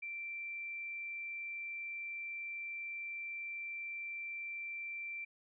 sine tone, 2349 Hz, D7, in tune, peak -40 dBFS, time 0.02-5.25 s, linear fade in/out 10 ms, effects none

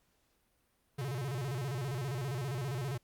square tone with vibrato, 130.81 Hz, C3, in tune, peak -35 dBFS, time 0.98-2.98 s, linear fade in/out 10 ms, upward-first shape square, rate 15 Hz, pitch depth 150 cents each way, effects pink hiss -74 dBFS RMS until 3.03 s + Opus 48 kbps

